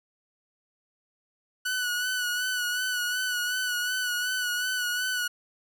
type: tone with vibrato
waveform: sawtooth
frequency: 1480 Hz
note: F#6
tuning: in tune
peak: -23 dBFS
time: 1.65-5.28 s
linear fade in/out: 10 ms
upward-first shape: sine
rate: 2.7 Hz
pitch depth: 37 cents each way
effects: none